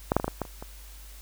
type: clicks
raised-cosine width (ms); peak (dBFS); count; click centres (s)
1; -8 / -6 / -16 / -12 / -14 / -14 / -29 / -24; 8; 0.119 / 0.166 / 0.199 / 0.244 / 0.28 / 0.417 / 0.452 / 0.625
effects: added 50 Hz sine -44 dBFS peak until 1.21 s + white hiss -51 dBFS RMS until 1.21 s